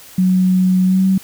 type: tone with pitch glide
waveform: sine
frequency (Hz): 185 to 190.31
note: F#3 to F#3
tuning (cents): 0 to +49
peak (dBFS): -10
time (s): 0.18-1.18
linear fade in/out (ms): 5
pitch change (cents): +49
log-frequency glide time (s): 0.84-1.06
effects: white hiss -40 dBFS RMS until 1.23 s